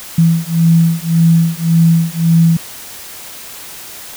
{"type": "beating tone pair", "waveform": "sine", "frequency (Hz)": [164.81, 166.61], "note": ["E3", "E3"], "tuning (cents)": [0, 19], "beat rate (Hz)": 1.8, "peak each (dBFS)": -11, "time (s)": [0.18, 2.57], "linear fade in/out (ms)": 5, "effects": ["white hiss -31 dBFS RMS until 4.16 s"]}